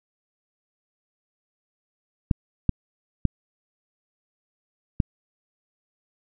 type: clicks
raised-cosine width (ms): 5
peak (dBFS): -6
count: 4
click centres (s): 2.312 / 2.693 / 3.253 / 5.002
effects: none